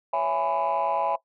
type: chord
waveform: sine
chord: C# minor seventh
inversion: none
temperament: just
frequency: 554.4 / 665.2 / 831.5 / 997.9 Hz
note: C#5 / E5 / G#5 / B5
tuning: 0 / +16 / +2 / +18 cents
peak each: -29 / -26 / -25 / -27 dBFS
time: 0.13-1.16 s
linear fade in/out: 5 ms
effects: noise-tail reverb RT60 0.1 s tail -17 dB re dry + tanh soft clip ceiling -17 dBFS